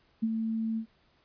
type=tone with ADSR envelope; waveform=sine; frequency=223.3 Hz; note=A3; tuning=26 cents sharp; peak=-23 dBFS; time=0.22-0.86 s; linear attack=15 ms; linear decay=44 ms; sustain=-5 dB; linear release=87 ms; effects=pink hiss -67 dBFS RMS until 1.24 s + resampled to 11025 Hz